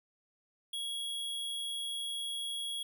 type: tone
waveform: square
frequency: 3322 Hz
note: G#7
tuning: in tune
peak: -36 dBFS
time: 0.73-2.83 s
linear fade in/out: 5 ms
effects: none